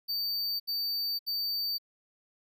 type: tone bursts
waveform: square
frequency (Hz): 4600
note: D8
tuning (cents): -37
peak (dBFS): -30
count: 3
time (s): 0.08-1.784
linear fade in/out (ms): 20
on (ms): 520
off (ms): 72
effects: none